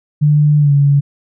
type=tone with pitch glide; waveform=sine; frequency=148.7 to 141.9 Hz; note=D3 to C#3; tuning=+22 to +41 cents; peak=-7 dBFS; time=0.21-1.01 s; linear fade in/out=20 ms; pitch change=-81 cents; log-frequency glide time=0.59-0.72 s; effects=none